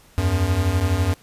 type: beating tone pair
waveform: square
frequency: 82.41 / 94.41 Hz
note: E2 / F#2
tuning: 0 / +35 cents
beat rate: 12 Hz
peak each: -23 / -20 dBFS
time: 0.18-1.14 s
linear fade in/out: 0 ms
effects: pink hiss -52 dBFS RMS until 1.22 s + resampled to 32000 Hz

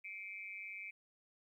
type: tone with amplitude modulation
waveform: sine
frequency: 2329 Hz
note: D7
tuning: 15 cents flat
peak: -40 dBFS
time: 0.04-0.91 s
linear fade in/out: 10 ms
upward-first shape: sine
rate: 196 Hz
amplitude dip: 100%
effects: 13-bit

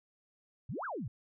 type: exponential two-way sweep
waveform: sine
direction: up then down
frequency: 96.8 to 1661.2 to 96.8 Hz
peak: -36 dBFS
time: 0.69-1.08 s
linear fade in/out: 5 ms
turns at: 0.85 s
effects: none

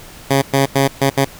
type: tone bursts at uneven times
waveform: 10% pulse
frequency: 137.1 Hz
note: C#3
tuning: 19 cents flat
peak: -3 dBFS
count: 5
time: 0.3-0.42 / 0.53-0.66 / 0.75-0.88 / 1.01-1.1 / 1.17-1.25 s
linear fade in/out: 10 ms
effects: pink hiss -38 dBFS RMS until 1.39 s

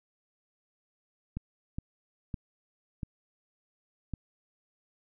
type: clicks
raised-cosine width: 5 ms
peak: -22 dBFS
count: 5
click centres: 1.37 / 1.785 / 2.342 / 3.032 / 4.137 s
effects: none

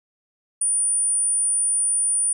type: tone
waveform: sine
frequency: 9397 Hz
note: D9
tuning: in tune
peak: -18 dBFS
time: 0.61-2.33 s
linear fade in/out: 5 ms
effects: none

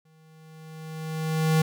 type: tone with exponential growth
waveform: square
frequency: 158.4 Hz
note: D#3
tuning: 31 cents sharp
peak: -18 dBFS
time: 0.05-1.62 s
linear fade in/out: 5 ms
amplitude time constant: 340 ms
effects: none

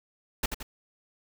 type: noise with echo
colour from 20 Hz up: pink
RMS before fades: -27 dBFS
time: 0.43-0.46 s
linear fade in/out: 5 ms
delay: 85 ms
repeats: 2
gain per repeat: -6 dB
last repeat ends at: 0.63 s
effects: none

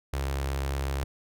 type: tone with notch filter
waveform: sawtooth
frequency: 68.4 Hz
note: C#2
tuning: 23 cents flat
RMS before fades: -30 dBFS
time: 0.13-1.04 s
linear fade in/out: 5 ms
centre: 210 Hz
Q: 1.2
effects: none

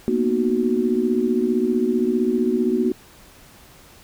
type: chord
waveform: sine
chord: B major seventh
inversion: third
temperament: just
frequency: 231.5 / 246.9 / 308.7 / 370.4 Hz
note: A#3 / B3 / D#4 / F#4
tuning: -12 / 0 / -14 / +2 cents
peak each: -23 / -22 / -27 / -21 dBFS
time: 0.08-2.92 s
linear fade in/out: 0 ms
effects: pink hiss -48 dBFS RMS until 4.03 s

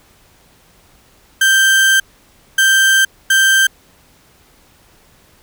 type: tone bursts at uneven times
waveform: 35% pulse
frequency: 1568 Hz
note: G6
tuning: in tune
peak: -7 dBFS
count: 3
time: 1.41-2 / 2.58-3.05 / 3.3-3.67 s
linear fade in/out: 5 ms
effects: pink hiss -50 dBFS RMS until 5.42 s

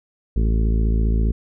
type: harmonic tone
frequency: 55 Hz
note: A1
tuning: in tune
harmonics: 1 / 2 / 3 / 4 / 5 / 6 / 7 / 8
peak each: -16 / -26 / -29 / -28 / -35 / -37 / -35 / -38 dBFS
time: 0.36-1.32 s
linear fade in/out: 5 ms
effects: none

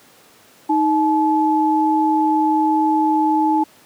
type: tone pair together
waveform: sine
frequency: 312.6 / 861 Hz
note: D#4 / A5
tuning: +8 / -38 cents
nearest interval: octave + tritone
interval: 1754 cents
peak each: -16 dBFS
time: 0.69-3.64 s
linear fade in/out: 10 ms
effects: pink hiss -49 dBFS RMS until 3.85 s + high-pass 200 Hz 12 dB/octave

